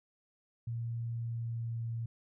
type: tone with pitch glide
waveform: sine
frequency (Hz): 116.54 to 115.27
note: A#2 to A#2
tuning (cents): 0 to -19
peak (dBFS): -34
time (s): 0.67-2.06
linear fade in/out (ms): 5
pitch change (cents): -19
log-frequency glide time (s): 1.14-1.91
effects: none